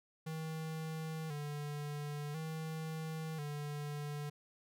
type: tone with vibrato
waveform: square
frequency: 152.9 Hz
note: D#3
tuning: 30 cents flat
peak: -40 dBFS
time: 0.26-4.3 s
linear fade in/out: 10 ms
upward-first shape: square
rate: 0.48 Hz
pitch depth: 69 cents each way
effects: none